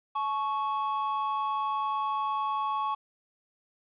triangle tone pair together, 859.7 / 1108.7 Hz, A5 / C#6, -40 / 0 cents, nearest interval major third, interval 440 cents, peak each -30 / -27 dBFS, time 0.15-2.95 s, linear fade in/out 10 ms, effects resampled to 8000 Hz + 10-bit

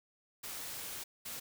white noise bursts at uneven times, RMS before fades -43 dBFS, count 2, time 0.43-1.04 / 1.25-1.4 s, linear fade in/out 10 ms, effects none

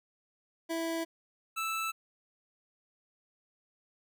25% pulse tone pair in turn, 329.6 / 1318.4 Hz, E4 / E6, 0 / 0 cents, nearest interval 2 octaves, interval 2400 cents, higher second, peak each -28 dBFS, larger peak neither, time 0.69-1.05 / 1.56-1.92 s, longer neither, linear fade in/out 20 ms, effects none

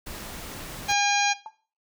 pink noise, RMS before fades -38 dBFS, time 0.06-0.93 s, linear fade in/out 10 ms
harmonic tone, 811 Hz, G#5, 41 cents flat, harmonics 1 / 2 / 3 / 4 / 5 / 6 / 7 / 8, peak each -23 / -29 / -27 / -32 / -30 / -36 / -35 / -31 dBFS, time 0.88-1.34 s, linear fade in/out 20 ms
sine tone with exponential decay, 875 Hz, A5, 10 cents flat, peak -31 dBFS, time 1.46-1.54 s, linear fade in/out 1 ms, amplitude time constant 17 ms
effects noise-tail reverb RT60 0.4 s tail -17 dB re dry

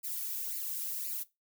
violet noise with flanger, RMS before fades -37 dBFS, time 0.03-1.24 s, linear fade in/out 20 ms, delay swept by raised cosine 0.42 to 2.12 ms, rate 1.9 Hz, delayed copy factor +0.75, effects noise-tail reverb RT60 0.2 s tail -18 dB re dry

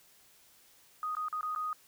sine tone with dropouts, 1244.5 Hz, D#6, in tune, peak -32 dBFS, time 1.03-1.73 s, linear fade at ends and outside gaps 1 ms, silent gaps 1.151-1.168 / 1.284-1.327 / 1.41-1.43 / 1.55-1.56 s, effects white hiss -62 dBFS RMS until 1.87 s

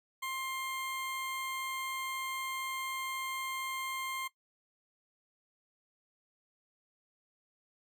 20% pulse tone, 1057 Hz, C6, 17 cents sharp, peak -31 dBFS, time 0.22-4.28 s, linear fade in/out 10 ms, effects noise-tail reverb RT60 0.1 s tail -18 dB re dry

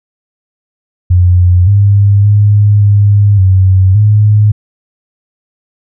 sine tone with pitch steps, 89.5 / 100.9 / 103.5 / 102.2 / 94.4 / 105.4 Hz, F2 / G#2 / G#2 / G#2 / F#2 / G#2, +43 / -49 / -5 / -27 / +35 / +26 cents, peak -3 dBFS, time 1.1-4.52 s, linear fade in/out 10 ms, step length 570 ms, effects none

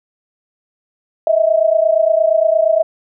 sine tone pair together, 630.7 / 659.3 Hz, D#5 / E5, +23 / 0 cents, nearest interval minor second, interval 77 cents, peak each -13 dBFS, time 1.27-2.83 s, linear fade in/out 2 ms, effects none

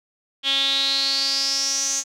sawtooth tone with band-pass filter sweep, 273.6 Hz, C#4, 23 cents flat, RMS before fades -22 dBFS, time 0.43-2.04 s, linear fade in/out 50 ms, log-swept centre 3300 to 6500 Hz, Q 8.8, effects none

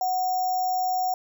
sine tone with sample-and-hold, 740 Hz, F#5, in tune, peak -22 dBFS, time 0.01-1.14 s, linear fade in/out 2 ms, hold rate 6300 Hz, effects none

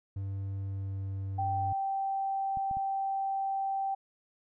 triangle tone with pitch glide, 97.8 to 97.12 Hz, G2 to G2, -4 to -16 cents, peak -31 dBFS, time 0.16-1.73 s, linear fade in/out 5 ms, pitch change -12 cents, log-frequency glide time 0.57-1.01 s
sine tone, 780 Hz, G5, 9 cents flat, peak -29 dBFS, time 1.38-3.95 s, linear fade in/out 10 ms
clicks, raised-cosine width 5 ms, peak -32 dBFS, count 3, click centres 2.572 / 2.712 / 2.77 s
effects none

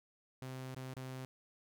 sawtooth tone with dropouts, 130 Hz, C3, 11 cents flat, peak -39 dBFS, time 0.42-1.25 s, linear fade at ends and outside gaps 0 ms, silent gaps 0.746-0.764 / 0.938-0.966 s, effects none

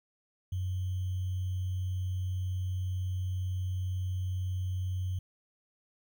sine tone with sample-and-hold, 92.2 Hz, F#2, 6 cents flat, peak -30 dBFS, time 0.52-5.19 s, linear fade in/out 5 ms, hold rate 3150 Hz, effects none

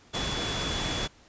sine tone in noise, 3419 Hz, G#7, 50 cents sharp, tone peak -34 dBFS, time 0.13-1.08 s, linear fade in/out 20 ms, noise pink, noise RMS -31 dBFS, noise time 0.13-1.08 s, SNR -6 dB, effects pink hiss -57 dBFS RMS until 1.28 s + resampled to 16000 Hz

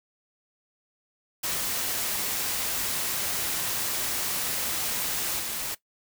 white noise with level steps, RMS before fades -29 / -32 dBFS, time 1.43-5.75 s, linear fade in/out 10 ms, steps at 5.38 s, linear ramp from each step 20 ms, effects noise-tail reverb RT60 0.1 s tail -17 dB re dry

